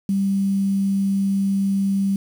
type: tone with quantisation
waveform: sine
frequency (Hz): 196.1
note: G3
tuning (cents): +1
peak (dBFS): -17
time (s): 0.09-2.16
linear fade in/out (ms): 2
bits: 7
effects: none